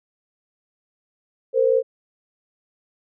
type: tone pair together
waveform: sine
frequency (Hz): 458.3 / 521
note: A#4 / C5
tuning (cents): -29 / -7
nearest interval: major second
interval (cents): 222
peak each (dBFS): -18 / -17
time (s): 1.53-1.83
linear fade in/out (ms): 50
effects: none